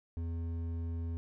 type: tone with hard clipping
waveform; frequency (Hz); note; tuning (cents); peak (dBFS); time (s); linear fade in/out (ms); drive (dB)
triangle; 83.6; E2; +25; -36; 0.17-1.17; 0; 12
effects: none